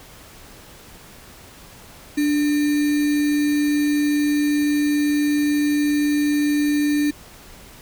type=tone with sample-and-hold; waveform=sine; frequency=293.7 Hz; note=D4; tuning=in tune; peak=-16 dBFS; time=2.17-7.11 s; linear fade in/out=10 ms; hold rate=2100 Hz; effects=pink hiss -44 dBFS RMS until 7.81 s